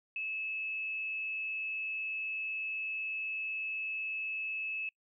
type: tone with amplitude modulation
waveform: sine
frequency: 2604 Hz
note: E7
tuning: 22 cents flat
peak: -33 dBFS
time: 0.16-4.89 s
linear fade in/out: 2 ms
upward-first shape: sine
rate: 218 Hz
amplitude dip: 25%
effects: noise-tail reverb RT60 0.1 s tail -25 dB re dry